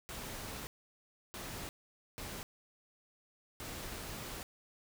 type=noise bursts at uneven times; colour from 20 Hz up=pink; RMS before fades=-44 dBFS; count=4; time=0.09-0.67 / 1.34-1.69 / 2.18-2.43 / 3.6-4.43 s; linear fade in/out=0 ms; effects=none